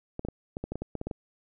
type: clicks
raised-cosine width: 2 ms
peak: -20 dBFS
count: 12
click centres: 0.194 / 0.25 / 0.286 / 0.569 / 0.64 / 0.72 / 0.756 / 0.82 / 0.953 / 1.014 / 1.07 / 1.112 s
effects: none